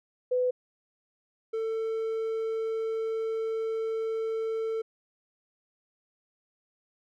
sine / triangle tone pair in turn, 501 / 446.3 Hz, B4 / A4, +25 / +25 cents, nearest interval major second, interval 200 cents, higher first, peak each -23 / -26 dBFS, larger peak first, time 0.31-0.51 / 1.53-4.82 s, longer second, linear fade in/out 10 ms, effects none

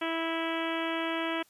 harmonic tone, 328.2 Hz, E4, 8 cents flat, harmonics 1 / 2 / 3 / 4 / 5 / 6 / 7 / 8 / 9 / 10, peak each -33 / -36 / -38 / -39 / -40 / -41 / -41 / -42 / -43 / -43 dBFS, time 0.01-1.43 s, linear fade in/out 10 ms, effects white hiss -64 dBFS RMS until 1.49 s + resampled to 32000 Hz

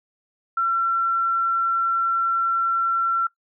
sine tone, 1355 Hz, E6, 47 cents sharp, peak -18 dBFS, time 0.57-3.27 s, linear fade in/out 5 ms, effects noise-tail reverb RT60 0.1 s tail -18 dB re dry

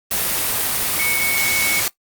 sine tone in noise, 2217 Hz, C#7, in tune, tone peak -19 dBFS, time 0.99-1.8 s, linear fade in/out 2 ms, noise white, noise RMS -20 dBFS, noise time 0.11-1.88 s, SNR -2 dB, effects noise-tail reverb RT60 0.1 s tail -18 dB re dry + Opus 32 kbps

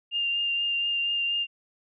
sine tone with vibrato, 2800 Hz, F7, 4 cents sharp, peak -24 dBFS, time 0.11-1.47 s, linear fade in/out 50 ms, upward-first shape triangle, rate 4.2 Hz, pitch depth 16 cents each way, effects none

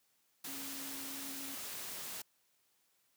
sine tone in noise, 273.6 Hz, C#4, 23 cents flat, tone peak -49 dBFS, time 0.47-1.55 s, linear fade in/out 5 ms, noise white, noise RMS -44 dBFS, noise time 0.44-2.22 s, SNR -8 dB, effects white hiss -75 dBFS RMS until 3.16 s + high-pass 100 Hz 12 dB/octave

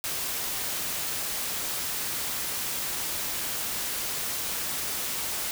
white noise, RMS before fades -31 dBFS, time 0.04-5.51 s, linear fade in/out 0 ms, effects none

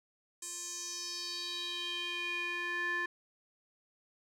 square tone with band-pass filter sweep, 349.8 Hz, F4, 3 cents sharp, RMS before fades -38 dBFS, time 0.42-3.06 s, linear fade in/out 5 ms, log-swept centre 7900 to 1600 Hz, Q 4.2, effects none

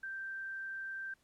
sine tone, 1568 Hz, G6, in tune, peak -39 dBFS, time 0.03-1.14 s, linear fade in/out 5 ms, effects pink hiss -73 dBFS RMS until 1.23 s + low-pass 12000 Hz 12 dB/octave

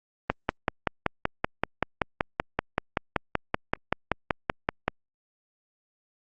click train, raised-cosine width 0.5 ms, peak -7 dBFS, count 25, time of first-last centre 0.3-4.88 s, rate 5.24 Hz, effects Opus 32 kbps

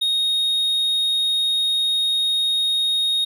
triangle tone, 3729 Hz, A#7, in tune, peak -16 dBFS, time 0.01-3.25 s, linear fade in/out 10 ms, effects none

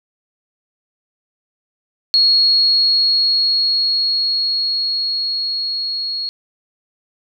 sine tone with level ramp, 4314 Hz, C#8, 48 cents flat, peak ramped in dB -9 to -20 dBFS, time 2.14-6.29 s, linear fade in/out 0 ms, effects none

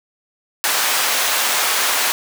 pink high-pass noise, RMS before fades -18 dBFS, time 0.64-2.12 s, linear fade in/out 0 ms, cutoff 900 Hz, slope 12 dB/octave, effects none

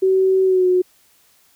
sine tone with pitch glide, 379.2 to 364.6 Hz, F#4 to F#4, +43 to -25 cents, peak -12 dBFS, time 0.02-0.82 s, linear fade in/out 10 ms, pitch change -68 cents, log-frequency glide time 0.44-0.67 s, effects white hiss -56 dBFS RMS until 1.55 s

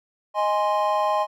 triangle chord, Ab major, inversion second, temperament equal with one note detuned, 622.3 / 827.7 / 1046.5 Hz, Eb5 / Ab5 / C6, 0 / -6 / 0 cents, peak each -22 dBFS, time 0.34-1.27 s, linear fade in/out 50 ms, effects none

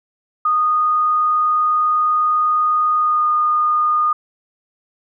sine tone with pitch glide, 1234 to 1223.4 Hz, D#6 to D#6, -15 to -30 cents, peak -13 dBFS, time 0.45-4.13 s, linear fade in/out 5 ms, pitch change -15 cents, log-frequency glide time 2.98-3.27 s, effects none

